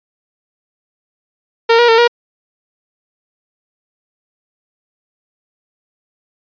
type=tone with pitch steps; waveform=sawtooth; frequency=459.6 / 477.4 / 453.6 / 475.8 Hz; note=A#4 / A#4 / A#4 / A#4; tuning=-25 / +41 / -47 / +35 cents; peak=-3 dBFS; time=1.69-2.078 s; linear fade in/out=10 ms; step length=97 ms; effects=resampled to 11025 Hz